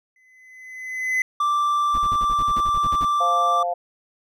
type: tone with exponential growth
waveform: triangle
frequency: 2028 Hz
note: B6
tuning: 45 cents sharp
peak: -15 dBFS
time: 0.16-1.22 s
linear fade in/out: 2 ms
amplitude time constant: 230 ms
type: tone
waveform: triangle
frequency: 1174.7 Hz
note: D6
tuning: in tune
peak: -16 dBFS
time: 1.4-3.63 s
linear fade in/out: 5 ms
type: noise bursts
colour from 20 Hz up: brown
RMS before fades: -30 dBFS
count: 13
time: 1.94-3.049 s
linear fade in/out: 2 ms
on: 41 ms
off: 48 ms
type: harmonic tone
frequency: 174.61 Hz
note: F3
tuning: in tune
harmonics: 3 / 4 / 5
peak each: -29 / -22 / -34 dBFS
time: 3.2-3.74 s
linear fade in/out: 10 ms
effects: none